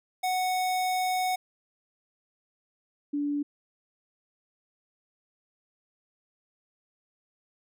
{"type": "tone pair in turn", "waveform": ["square", "sine"], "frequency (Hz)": [739, 289.6], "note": ["F#5", "D4"], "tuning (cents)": [-2, -24], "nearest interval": "octave + major third", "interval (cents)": 1622, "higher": "first", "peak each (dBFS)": -26, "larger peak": "neither", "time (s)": [[0.23, 1.36], [3.13, 3.43]], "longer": "first", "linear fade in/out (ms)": 10, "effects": []}